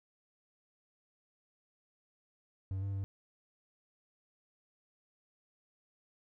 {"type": "tone with pitch steps", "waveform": "triangle", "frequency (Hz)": [95.7, 98.7, 97.6], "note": ["G2", "G2", "G2"], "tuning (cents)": [-41, 12, -7], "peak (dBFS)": -32, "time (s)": [2.71, 3.04], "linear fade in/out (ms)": 0, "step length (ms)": 110, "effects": []}